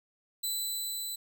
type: tone with level ramp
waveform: 15% pulse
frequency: 3996 Hz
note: B7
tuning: 20 cents sharp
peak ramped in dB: -23 to -28 dBFS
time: 0.43-1.16 s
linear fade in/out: 10 ms
effects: none